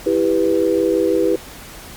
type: chord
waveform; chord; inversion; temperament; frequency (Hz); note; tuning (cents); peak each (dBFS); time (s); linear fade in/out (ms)
sine; E minor; none; just; 329.6 / 395.6 / 494.4; E4 / G4 / B4; 0 / +16 / +2; -18; 0.06-1.36; 5
effects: pink hiss -37 dBFS RMS until 1.96 s + Opus 48 kbps